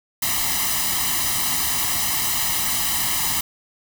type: noise with comb filter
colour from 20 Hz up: white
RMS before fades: -22 dBFS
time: 0.22-3.41 s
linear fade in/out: 5 ms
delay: 1 ms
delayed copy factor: +0.85
effects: none